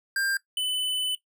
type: tone pair in turn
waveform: square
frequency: 1593 / 3007 Hz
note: G6 / F#7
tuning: +27 / +27 cents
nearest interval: major seventh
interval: 1100 cents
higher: second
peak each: -25 dBFS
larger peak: neither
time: 0.16-0.37 / 0.57-1.15 s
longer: second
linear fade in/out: 2 ms
effects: noise-tail reverb RT60 0.1 s tail -17 dB re dry